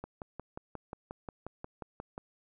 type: click train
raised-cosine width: 1 ms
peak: -26 dBFS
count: 13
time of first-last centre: 0.04-2.179 s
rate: 5.61 Hz
effects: none